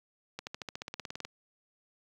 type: accelerating click train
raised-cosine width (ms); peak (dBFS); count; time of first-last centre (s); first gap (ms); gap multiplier
0.2; -21; 15; 0.39-1.25; 79; 0.96
effects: high-pass 80 Hz 12 dB/octave + 10-bit